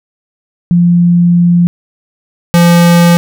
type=tone pair in turn; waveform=sine / square; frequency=173.8 / 172 Hz; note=F3 / F3; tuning=-8 / -26 cents; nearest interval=unison; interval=18 cents; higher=first; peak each=-4 dBFS; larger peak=neither; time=0.71-1.67 / 2.54-3.17 s; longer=first; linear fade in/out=0 ms; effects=none